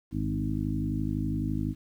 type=harmonic tone with a mistuned harmonic; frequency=51.91 Hz; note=G#1; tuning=in tune; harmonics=1 / 2 / 3 / 4 / 5 / 6; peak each=-35 / -33 / -34 / -36 / -33 / -35 dBFS; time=0.11-1.75 s; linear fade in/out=50 ms; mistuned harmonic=2; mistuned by=-34 cents; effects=10-bit